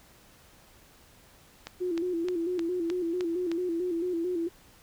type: click train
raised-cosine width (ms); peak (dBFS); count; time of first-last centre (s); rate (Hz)
0.2; -20; 7; 1.67-3.516; 3.25
type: tone with vibrato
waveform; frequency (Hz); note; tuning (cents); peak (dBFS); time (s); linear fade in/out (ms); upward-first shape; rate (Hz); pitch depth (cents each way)
sine; 347.7; F4; -8; -27; 1.8-4.49; 20; square; 4.5; 70
effects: pink hiss -57 dBFS RMS until 4.82 s